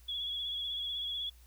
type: tone with vibrato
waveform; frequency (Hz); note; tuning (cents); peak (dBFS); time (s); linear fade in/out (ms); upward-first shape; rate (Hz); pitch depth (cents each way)
sine; 3365; G#7; +22; -34; 0.08-1.3; 10; sine; 16; 41
effects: added 60 Hz sine -55 dBFS peak until 1.46 s + white hiss -65 dBFS RMS until 1.46 s